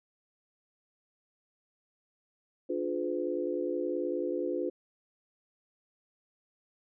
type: chord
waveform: sine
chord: D diminished seventh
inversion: none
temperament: just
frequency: 293.7 / 352.4 / 422.9 / 507.5 Hz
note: D4 / F4 / Ab4 / Cb5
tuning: 0 / +16 / +31 / +47 cents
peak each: -36 / -33 / -38 / -35 dBFS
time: 2.69-4.7 s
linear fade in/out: 10 ms
effects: none